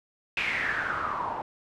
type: noise with low-pass filter sweep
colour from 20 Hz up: white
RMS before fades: -30 dBFS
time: 0.37-1.42 s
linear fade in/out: 2 ms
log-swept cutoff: 2500 to 840 Hz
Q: 6.7
effects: none